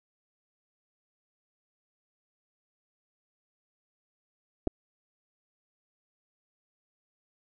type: clicks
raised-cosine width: 2 ms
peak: -15 dBFS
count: 2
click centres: 4.672 / 4.675 s
effects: none